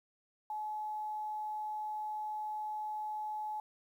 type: tone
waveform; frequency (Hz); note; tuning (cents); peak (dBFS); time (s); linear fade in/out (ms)
sine; 853; G#5; +46; -36; 0.5-3.6; 2
effects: 11-bit